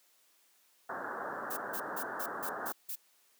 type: low-pass noise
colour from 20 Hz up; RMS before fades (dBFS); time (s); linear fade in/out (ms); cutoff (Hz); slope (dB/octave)
white; -39; 0.89-2.72; 5; 1700; 96
type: noise bursts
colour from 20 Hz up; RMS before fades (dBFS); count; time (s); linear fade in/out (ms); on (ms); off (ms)
violet; -39; 7; 1.5-2.957; 10; 71; 160
effects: white hiss -68 dBFS RMS until 3.39 s + high-pass 300 Hz 12 dB/octave